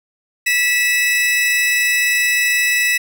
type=tone pair together; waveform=40% pulse; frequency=1958 / 2603 Hz; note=B6 / E7; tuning=-15 / -22 cents; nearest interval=perfect fourth; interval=493 cents; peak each=-15 / -16 dBFS; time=0.46-2.98 s; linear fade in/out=10 ms; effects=none